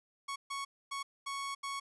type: tone bursts at uneven times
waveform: sawtooth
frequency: 1108.7 Hz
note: C#6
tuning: in tune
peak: -33 dBFS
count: 5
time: 0.28-0.36 / 0.5-0.65 / 0.91-1.03 / 1.26-1.55 / 1.63-1.8 s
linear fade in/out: 10 ms
effects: resampled to 24000 Hz